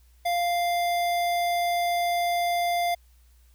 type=tone with notch filter; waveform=square; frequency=697 Hz; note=F5; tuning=4 cents flat; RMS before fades=-25 dBFS; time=0.25-2.95 s; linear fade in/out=10 ms; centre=7400 Hz; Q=1.9; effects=added 60 Hz sine -54 dBFS peak until 3.54 s + white hiss -66 dBFS RMS until 3.54 s